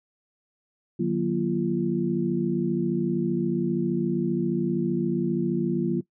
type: tone cluster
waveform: sine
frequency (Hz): 149.4 / 182.5 / 237.5 / 343.7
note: D3 / F#3 / A#3 / F4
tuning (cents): +30 / -24 / +33 / -28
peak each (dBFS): -31 / -26 / -28 / -27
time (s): 0.99-6.01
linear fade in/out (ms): 10
effects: noise-tail reverb RT60 0.1 s tail -19 dB re dry